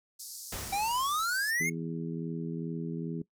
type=band-pass noise; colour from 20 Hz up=pink; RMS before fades=-44 dBFS; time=0.19-1.51 s; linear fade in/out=10 ms; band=4700 to 14000 Hz; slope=48 dB/octave
type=noise with exponential decay; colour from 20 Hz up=pink; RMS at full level=-37 dBFS; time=0.52-1.72 s; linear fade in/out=5 ms; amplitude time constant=260 ms
type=exponential sweep; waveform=square; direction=up; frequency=770 to 2200 Hz; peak=-29 dBFS; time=0.72-1.7 s; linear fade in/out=10 ms
type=harmonic tone; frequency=82.41 Hz; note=E2; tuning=in tune; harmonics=2 / 3 / 4 / 5; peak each=-35 / -39 / -41 / -43 dBFS; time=1.6-3.22 s; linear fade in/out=5 ms
effects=noise-tail reverb RT60 0.1 s tail -19 dB re dry